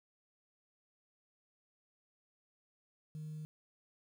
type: tone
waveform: sine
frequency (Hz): 154.2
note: D#3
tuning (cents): -15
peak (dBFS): -40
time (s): 3.15-3.45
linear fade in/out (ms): 0
effects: tanh soft clip ceiling -39 dBFS + 11-bit